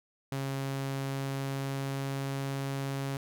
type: tone with pitch glide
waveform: sawtooth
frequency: 136.3 to 137.17 Hz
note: C#3 to C#3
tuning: -29 to -18 cents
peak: -28 dBFS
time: 0.32-3.17 s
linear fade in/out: 2 ms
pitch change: +11 cents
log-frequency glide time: 0.91-2.57 s
effects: none